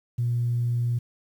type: tone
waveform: sine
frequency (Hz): 119.8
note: A#2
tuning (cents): +48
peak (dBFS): -21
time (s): 0.18-0.99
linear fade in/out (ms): 10
effects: tanh soft clip ceiling -17 dBFS + 9-bit